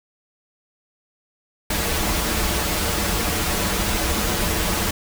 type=noise with comb filter; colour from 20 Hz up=pink; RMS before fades=-22 dBFS; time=1.7-4.91 s; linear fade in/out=5 ms; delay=7.6 ms; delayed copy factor=-0.7; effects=none